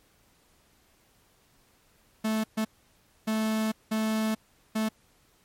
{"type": "tone bursts at uneven times", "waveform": "45% pulse", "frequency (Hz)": 218.7, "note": "A3", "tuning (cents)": -10, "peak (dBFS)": -25, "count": 5, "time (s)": [[2.24, 2.44], [2.57, 2.65], [3.27, 3.72], [3.91, 4.35], [4.75, 4.89]], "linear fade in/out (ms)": 10, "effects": ["pink hiss -64 dBFS RMS until 5.44 s", "MP3 64 kbps"]}